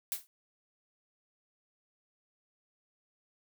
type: noise with exponential decay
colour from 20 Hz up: blue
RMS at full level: -30 dBFS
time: 0.12-0.27 s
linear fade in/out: 0 ms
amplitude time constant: 31 ms
effects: none